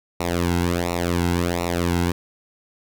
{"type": "tone with flanger", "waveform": "sawtooth", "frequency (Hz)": 86.9, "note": "F2", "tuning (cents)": -8, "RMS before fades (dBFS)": -22, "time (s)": [0.2, 2.12], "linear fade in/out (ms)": 5, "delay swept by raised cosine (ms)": [0.62, 1.72], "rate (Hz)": 1.4, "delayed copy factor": -0.9, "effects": []}